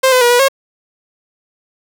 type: tone with pitch steps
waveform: sawtooth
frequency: 525 / 507 / 481.1 / 486.7 / 543 Hz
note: C5 / B4 / B4 / B4 / C#5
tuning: +6 / +45 / -45 / -25 / -36 cents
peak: -4 dBFS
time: 0.03-0.485 s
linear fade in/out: 10 ms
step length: 91 ms
effects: none